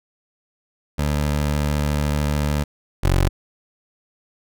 20% pulse tone pair in turn, 73.7 / 45.87 Hz, D2 / F#1, +7 / -14 cents, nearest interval minor sixth, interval 821 cents, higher first, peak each -14 / -10 dBFS, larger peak second, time 0.98-2.64 / 3.03-3.29 s, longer first, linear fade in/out 10 ms, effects none

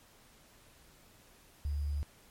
sine tone with sample-and-hold, 72.7 Hz, D2, 17 cents flat, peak -31 dBFS, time 1.65-2.03 s, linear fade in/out 0 ms, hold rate 4900 Hz, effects pink hiss -61 dBFS RMS until 2.3 s + MP3 64 kbps

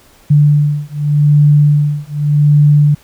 sine beating tone pair, 146.83 / 147.68 Hz, D3 / D3, 0 / +10 cents, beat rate 0.85 Hz, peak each -10 dBFS, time 0.3-2.95 s, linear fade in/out 10 ms, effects pink hiss -46 dBFS RMS until 3.03 s

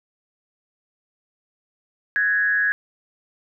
sine tone with frequency modulation, 1666 Hz, G#6, 5 cents sharp, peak -17 dBFS, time 2.16-2.72 s, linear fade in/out 0 ms, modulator 166 Hz, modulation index 0.57, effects none

